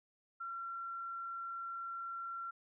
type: tone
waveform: sine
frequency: 1364 Hz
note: F6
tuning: 41 cents flat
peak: -40 dBFS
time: 0.4-2.51 s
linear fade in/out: 10 ms
effects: none